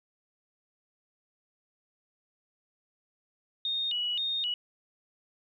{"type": "tone with vibrato", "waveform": "sine", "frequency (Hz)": 3287, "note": "G#7", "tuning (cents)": -19, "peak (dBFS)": -28, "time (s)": [3.65, 4.54], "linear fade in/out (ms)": 2, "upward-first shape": "square", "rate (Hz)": 1.9, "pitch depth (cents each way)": 200, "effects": ["11-bit"]}